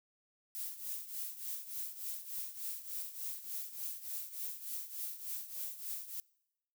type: noise with tremolo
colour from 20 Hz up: violet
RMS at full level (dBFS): -39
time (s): 0.55-6.2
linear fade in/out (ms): 0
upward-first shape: triangle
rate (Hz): 3.4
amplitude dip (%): 80
effects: noise-tail reverb RT60 0.9 s tail -25 dB re dry